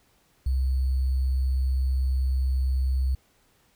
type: tone with sample-and-hold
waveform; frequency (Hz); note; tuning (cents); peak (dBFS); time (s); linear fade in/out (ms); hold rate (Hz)
sine; 65.41; C2; 0; -21; 0.46-3.15; 5; 4410
effects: pink hiss -64 dBFS RMS until 3.75 s